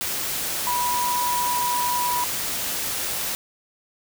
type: tone in noise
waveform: sine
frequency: 977 Hz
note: B5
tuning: 19 cents flat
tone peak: -22 dBFS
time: 0.67-2.24 s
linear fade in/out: 0 ms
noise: white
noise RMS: -27 dBFS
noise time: 0.01-3.35 s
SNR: +2 dB
effects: none